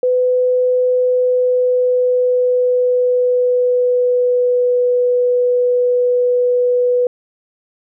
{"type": "tone with pitch glide", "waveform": "sine", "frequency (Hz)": [502, 493.1], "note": ["B4", "B4"], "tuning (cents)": [28, -3], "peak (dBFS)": -11, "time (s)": [0.03, 7.07], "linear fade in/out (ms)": 2, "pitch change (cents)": -31, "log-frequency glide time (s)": [0.85, 4.8], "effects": []}